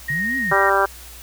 sine tone with vibrato, 1864.7 Hz, A#6, in tune, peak -20 dBFS, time 0.08-0.7 s, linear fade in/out 10 ms, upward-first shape sine, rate 4.4 Hz, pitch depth 11 cents each way
sine linear two-way sweep, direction up then down, 133.9 to 273.5 to 143.3 Hz, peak -26 dBFS, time 0.1-0.53 s, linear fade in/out 2 ms, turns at 0.37 s
harmonic tone, 196 Hz, G3, in tune, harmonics 2 / 3 / 4 / 5 / 6 / 7 / 8, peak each -22 / -22 / -22 / -22 / -22 / -22 / -22 dBFS, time 0.51-0.86 s, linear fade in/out 10 ms
effects added 60 Hz sine -41 dBFS peak until 1.22 s + white hiss -41 dBFS RMS until 1.22 s

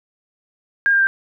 sine tone with pitch steps, 1617 / 1597.5 / 1578.2 Hz, G#6 / G6 / G6, -47 / +32 / +11 cents, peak -12 dBFS, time 0.86-1.07 s, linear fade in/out 0 ms, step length 70 ms, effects none

